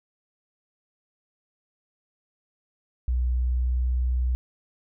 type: tone with pitch glide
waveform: sine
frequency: 61.74 to 62.28 Hz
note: B1 to B1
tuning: 0 to +15 cents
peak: -21 dBFS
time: 3.08-4.35 s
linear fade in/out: 0 ms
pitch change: +15 cents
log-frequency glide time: 3.28-3.86 s
effects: none